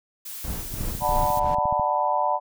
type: noise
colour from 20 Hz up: blue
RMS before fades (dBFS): -36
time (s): 0.25-1.4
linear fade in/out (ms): 10
type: noise with tremolo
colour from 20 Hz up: brown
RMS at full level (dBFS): -28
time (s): 0.44-1.55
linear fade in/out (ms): 5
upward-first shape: sine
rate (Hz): 3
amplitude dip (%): 75
type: click train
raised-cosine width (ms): 5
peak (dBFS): -21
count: 16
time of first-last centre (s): 0.74-1.796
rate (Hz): 14.2
type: chord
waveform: sine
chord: B minor seventh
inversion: first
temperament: just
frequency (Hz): 592.7 / 740.8 / 889 / 987.8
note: D5 / F#5 / A5 / B5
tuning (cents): +16 / +2 / +18 / 0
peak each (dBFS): -27 / -26 / -25 / -25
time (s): 1-2.4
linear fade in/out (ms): 50
effects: none